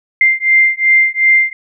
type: beating tone pair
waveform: sine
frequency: 2093 / 2095.7 Hz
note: C7 / C7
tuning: 0 / +2 cents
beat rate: 2.7 Hz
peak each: -11 dBFS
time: 0.21-1.53 s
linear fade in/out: 2 ms
effects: none